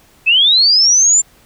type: linear sweep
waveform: sine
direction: up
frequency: 2522 to 7300 Hz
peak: -7 dBFS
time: 0.26-1.22 s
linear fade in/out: 20 ms
effects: pink hiss -49 dBFS RMS until 1.45 s